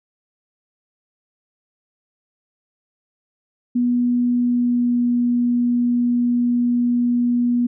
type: tone with pitch glide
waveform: sine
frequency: 243.7 to 241.9 Hz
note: B3 to B3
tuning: -23 to -36 cents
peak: -15 dBFS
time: 3.75-7.67 s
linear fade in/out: 10 ms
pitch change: -13 cents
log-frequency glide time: 4.35-5.04 s
effects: none